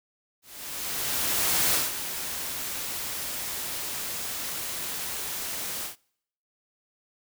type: noise with ADSR envelope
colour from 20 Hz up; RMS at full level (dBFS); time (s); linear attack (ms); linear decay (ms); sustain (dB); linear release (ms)
white; -23; 0.42-5.96; 1300; 190; -10; 120
effects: noise-tail reverb RT60 0.7 s tail -26 dB re dry